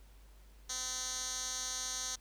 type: tone with band-pass filter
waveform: 10% pulse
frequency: 255.2 Hz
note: C4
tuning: 43 cents flat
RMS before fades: -39 dBFS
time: 0.69-2.16 s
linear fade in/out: 10 ms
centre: 5800 Hz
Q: 3.6
effects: added 50 Hz sine -55 dBFS peak until 2.2 s + pink hiss -66 dBFS RMS until 2.2 s